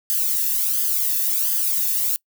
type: noise with flanger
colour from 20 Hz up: violet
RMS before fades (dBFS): -21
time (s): 0.1-2.16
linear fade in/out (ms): 0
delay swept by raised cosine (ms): 0.62 to 1.14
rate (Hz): 1.4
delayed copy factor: +0.7
effects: noise-tail reverb RT60 0.1 s tail -25 dB re dry